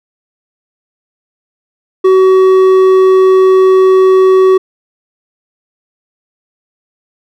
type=tone with hard clipping; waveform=sine; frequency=377.1 Hz; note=F#4; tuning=33 cents sharp; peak=-5 dBFS; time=2.04-4.58 s; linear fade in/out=10 ms; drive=6 dB; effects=none